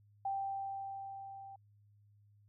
sine tone with level ramp, 784 Hz, G5, in tune, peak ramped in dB -33 to -48 dBFS, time 0.25-1.56 s, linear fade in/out 5 ms, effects added 103 Hz sine -63 dBFS peak until 2.48 s

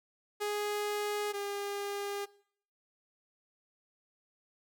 sawtooth tone pair in turn, 415.3 / 403.9 Hz, G#4 / G#4, 0 / -48 cents, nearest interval unison, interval 48 cents, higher first, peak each -28 / -31 dBFS, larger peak first, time 0.4-1.33 / 1.33-2.26 s, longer neither, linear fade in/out 20 ms, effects noise-tail reverb RT60 0.6 s tail -21 dB re dry

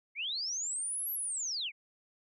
sine linear two-way sweep, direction up then down, 2093 to 11840 to 2093 Hz, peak -33 dBFS, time 0.15-1.72 s, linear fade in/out 50 ms, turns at 1.12 s, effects none

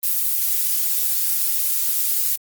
violet noise, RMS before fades -20 dBFS, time 0.03-2.36 s, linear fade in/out 5 ms, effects Opus 24 kbps

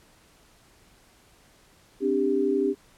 sine chord, C suspended second, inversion none, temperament equal with one note detuned, 261.6 / 293.7 / 395.2 Hz, C4 / D4 / G4, 0 / 0 / +14 cents, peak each -28 / -27 / -23 dBFS, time 2-2.75 s, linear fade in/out 50 ms, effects pink hiss -58 dBFS RMS until 2.97 s + low-pass 12000 Hz 12 dB/octave

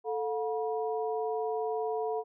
sine tone cluster, 440.3 / 718 / 965 Hz, A4 / F5 / B5, +1 / +48 / -40 cents, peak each -31 / -35 / -39 dBFS, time 0.04-2.24 s, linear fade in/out 50 ms, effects none

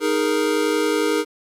square chord, D# suspended fourth, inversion none, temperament equal, 311.1 / 415.3 / 466.2 Hz, D#4 / G#4 / A#4, 0 / 0 / 0 cents, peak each -23 dBFS, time 0-1.25 s, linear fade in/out 50 ms, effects low-pass 12000 Hz 12 dB/octave + 9-bit

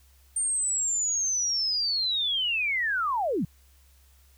sine linear sweep, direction down, 8850 to 130.81 Hz, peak -24 dBFS, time 0.36-3.45 s, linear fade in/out 5 ms, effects added 67 Hz sine -56 dBFS peak until 4.37 s + white hiss -63 dBFS RMS until 4.37 s

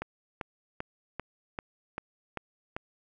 click train, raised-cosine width 0.5 ms, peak -19 dBFS, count 8, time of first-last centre 0.02-2.765 s, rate 2.55 Hz, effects none

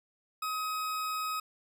40% pulse tone, 1266 Hz, D#6, 30 cents sharp, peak -31 dBFS, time 0.42-1.4 s, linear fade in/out 5 ms, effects none

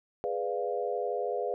sine chord, G# diminished seventh, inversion none, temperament equal, 415.3 / 493.9 / 587.3 / 698.5 Hz, G#4 / B4 / D5 / F5, 0 / 0 / 0 / 0 cents, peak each -34 / -33 / -37 / -35 dBFS, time 0.24-1.54 s, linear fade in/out 0 ms, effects none

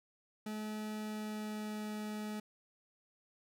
40% pulse tone with pitch glide, 214.1 to 212.3 Hz, A3 to G#3, -47 to +38 cents, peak -38 dBFS, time 0.46-2.4 s, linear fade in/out 5 ms, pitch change -15 cents, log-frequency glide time 0.97-1.92 s, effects none

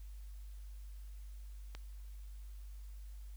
click, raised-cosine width 0.2 ms, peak -30 dBFS, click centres 1.75 s, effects added 50 Hz sine -46 dBFS peak until 3.36 s + white hiss -68 dBFS RMS until 3.36 s

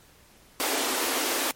pink high-pass noise, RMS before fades -27 dBFS, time 0.6-1.51 s, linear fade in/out 0 ms, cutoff 250 Hz, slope 96 dB/octave, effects pink hiss -56 dBFS RMS until 1.55 s + MP3 64 kbps

